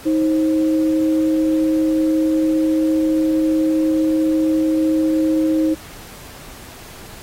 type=tone pair together; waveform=sine; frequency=315.7 / 531 Hz; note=D#4 / C5; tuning=+25 / +25 cents; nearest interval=major sixth; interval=900 cents; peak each=-14 / -24 dBFS; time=0.05-5.75 s; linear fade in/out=20 ms; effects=pink hiss -39 dBFS RMS until 7.22 s + AAC 48 kbps